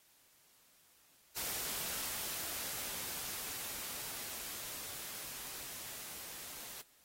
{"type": "noise with level ramp", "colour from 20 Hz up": "white", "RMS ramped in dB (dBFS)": [-39, -48], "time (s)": [1.36, 6.82], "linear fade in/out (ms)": 10, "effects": ["white hiss -67 dBFS RMS until 7.04 s", "AAC 48 kbps"]}